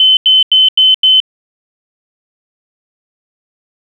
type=tone bursts; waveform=sine; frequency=3053 Hz; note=G7; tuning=46 cents flat; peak=-4 dBFS; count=5; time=0-1.202 s; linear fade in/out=2 ms; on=170 ms; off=88 ms; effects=7-bit